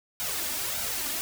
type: noise with flanger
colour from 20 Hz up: white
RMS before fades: -31 dBFS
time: 0.2-1.21 s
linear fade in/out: 0 ms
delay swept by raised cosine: 1.3 to 3.4 ms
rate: 1.7 Hz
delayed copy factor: +0.65
effects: none